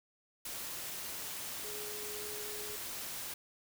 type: tone in noise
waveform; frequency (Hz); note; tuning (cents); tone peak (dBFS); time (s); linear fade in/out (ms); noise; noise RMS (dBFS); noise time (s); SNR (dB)
sine; 420; G#4; +19; -46; 1.64-2.76; 5; white; -42; 0.45-3.34; -7
effects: none